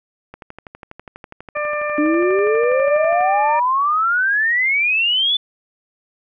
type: click train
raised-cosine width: 0.5 ms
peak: -20 dBFS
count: 36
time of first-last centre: 0.34-3.209 s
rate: 12.2 Hz
type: harmonic tone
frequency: 595 Hz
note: D5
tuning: 22 cents sharp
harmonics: 1 / 2 / 3 / 4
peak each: -22 / -25 / -27 / -28 dBFS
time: 1.55-3.6 s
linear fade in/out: 10 ms
type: exponential sweep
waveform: sine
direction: up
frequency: 293.7 to 3520 Hz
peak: -14 dBFS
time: 1.98-5.37 s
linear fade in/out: 5 ms
effects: none